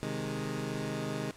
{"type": "chord", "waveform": "20% pulse", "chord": "Ab major", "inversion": "first", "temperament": "equal", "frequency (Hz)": [130.81, 155.56, 207.7], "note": ["C3", "Eb3", "Ab3"], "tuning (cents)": [0, 0, 0], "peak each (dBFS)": -33, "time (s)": [0.03, 1.31], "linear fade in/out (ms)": 0, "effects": ["pink hiss -54 dBFS RMS until 1.36 s", "low-pass 10000 Hz 12 dB/octave"]}